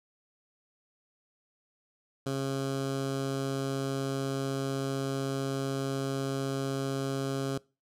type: tone with notch filter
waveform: 15% pulse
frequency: 135.9 Hz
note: C#3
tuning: 34 cents flat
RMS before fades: -32 dBFS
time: 2.26-7.58 s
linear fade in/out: 5 ms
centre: 2100 Hz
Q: 1.9
effects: noise-tail reverb RT60 0.3 s tail -23 dB re dry + low-pass 11000 Hz 12 dB/octave